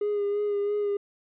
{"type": "tone with vibrato", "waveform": "triangle", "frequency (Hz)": 410.2, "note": "G#4", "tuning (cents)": -21, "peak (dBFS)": -21, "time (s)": [0.01, 0.97], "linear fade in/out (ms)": 5, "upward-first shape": "sine", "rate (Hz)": 3, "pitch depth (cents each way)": 25, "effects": ["tanh soft clip ceiling -20 dBFS", "resampled to 8000 Hz"]}